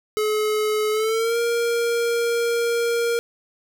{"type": "tone with pitch glide", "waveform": "square", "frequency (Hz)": [427.3, 468.7], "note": ["G#4", "A#4"], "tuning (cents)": [49, 9], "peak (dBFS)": -20, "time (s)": [0.17, 3.19], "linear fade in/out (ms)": 0, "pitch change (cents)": 160, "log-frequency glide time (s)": [0.91, 1.38], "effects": []}